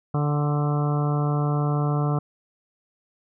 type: harmonic tone with a mistuned harmonic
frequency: 146.8 Hz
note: D3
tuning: in tune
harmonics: 1 / 2 / 3 / 4 / 5 / 6 / 7 / 8 / 9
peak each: -21 / -31 / -32 / -36 / -33 / -42 / -36 / -37 / -37 dBFS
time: 0.14-2.19 s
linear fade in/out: 5 ms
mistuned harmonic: 7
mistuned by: +24 cents
effects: none

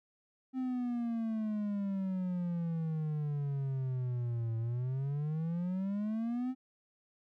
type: exponential two-way sweep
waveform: triangle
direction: down then up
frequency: 261.6 to 112.5 to 261.6 Hz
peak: -30 dBFS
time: 0.53-6.55 s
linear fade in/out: 50 ms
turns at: 4.57 s
effects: none

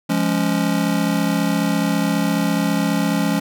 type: chord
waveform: square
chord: Db major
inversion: first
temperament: just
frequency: 173.24 / 207.9 / 277.2 Hz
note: F3 / Ab3 / Db4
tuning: -14 / +2 / 0 cents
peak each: -22 / -22 / -22 dBFS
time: 0.09-3.4 s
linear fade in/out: 10 ms
effects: none

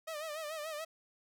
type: tone with vibrato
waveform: sawtooth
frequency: 619 Hz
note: D#5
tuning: 9 cents flat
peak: -35 dBFS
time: 0.07-0.85 s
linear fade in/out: 10 ms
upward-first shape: sine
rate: 6.9 Hz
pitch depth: 87 cents each way
effects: none

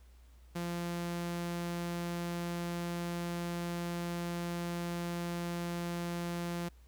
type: tone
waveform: sawtooth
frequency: 172.6 Hz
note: F3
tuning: 20 cents flat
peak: -31 dBFS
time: 0.55-6.69 s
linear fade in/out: 10 ms
effects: added 60 Hz sine -55 dBFS peak until 6.87 s + pink hiss -69 dBFS RMS until 6.87 s

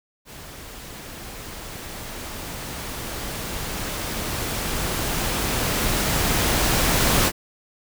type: noise with level ramp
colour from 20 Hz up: pink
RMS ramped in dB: -40 to -18 dBFS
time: 0.25-7.32 s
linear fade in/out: 50 ms
effects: none

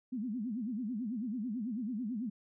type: tone with vibrato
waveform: sine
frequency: 229.9 Hz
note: A#3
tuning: 24 cents flat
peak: -34 dBFS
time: 0.12-2.3 s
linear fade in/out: 10 ms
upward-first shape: sine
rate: 9.1 Hz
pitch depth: 230 cents each way
effects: none

